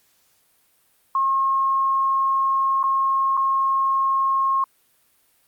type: tone with dropouts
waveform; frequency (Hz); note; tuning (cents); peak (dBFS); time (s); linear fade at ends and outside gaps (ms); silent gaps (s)
sine; 1078; C#6; -49; -17; 1.15-4.64; 2; 2.83-2.838 / 3.37-3.374
effects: white hiss -62 dBFS RMS until 5.47 s + Opus 48 kbps